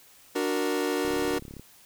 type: chord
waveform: 40% pulse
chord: D augmented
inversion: none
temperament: equal with one note detuned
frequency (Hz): 293.7 / 367.9 / 466.2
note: D4 / F#4 / A#4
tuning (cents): 0 / -10 / 0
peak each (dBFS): -29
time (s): 0.35-1.39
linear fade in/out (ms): 10
type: click train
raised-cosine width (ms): 3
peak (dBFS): -29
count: 20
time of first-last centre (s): 1.05-1.596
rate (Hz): 34.8
effects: white hiss -55 dBFS RMS until 1.85 s